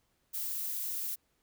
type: noise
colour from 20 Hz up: violet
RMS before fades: -36 dBFS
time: 0.33-1.16 s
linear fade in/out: 20 ms
effects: pink hiss -75 dBFS RMS until 1.42 s